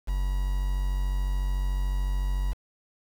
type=tone with quantisation; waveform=triangle; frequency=46.88 Hz; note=F#1; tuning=23 cents sharp; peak=-22 dBFS; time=0.07-2.54 s; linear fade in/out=20 ms; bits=7; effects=none